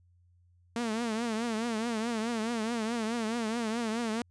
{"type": "tone with vibrato", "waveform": "sawtooth", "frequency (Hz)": 227.5, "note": "A#3", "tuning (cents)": -42, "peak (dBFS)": -26, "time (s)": [0.76, 4.22], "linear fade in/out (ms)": 2, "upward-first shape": "triangle", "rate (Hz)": 4.7, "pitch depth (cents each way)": 120, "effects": ["added 88 Hz sine -61 dBFS peak until 4.3 s", "resampled to 22050 Hz"]}